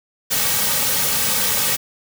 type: noise with comb filter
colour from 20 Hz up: white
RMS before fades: -19 dBFS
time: 0.3-1.77 s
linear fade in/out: 20 ms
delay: 2.9 ms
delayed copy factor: -0.85
effects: none